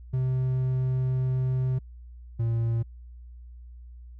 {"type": "tone pair in turn", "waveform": "triangle", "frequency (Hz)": [129.1, 115.15], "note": ["C3", "A#2"], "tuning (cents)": [-23, -21], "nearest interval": "major second", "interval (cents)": 198, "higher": "first", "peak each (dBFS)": -21, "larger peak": "neither", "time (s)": [[0.13, 1.79], [2.39, 2.83]], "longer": "first", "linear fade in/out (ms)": 10, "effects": ["added 60 Hz sine -42 dBFS peak until 4.19 s"]}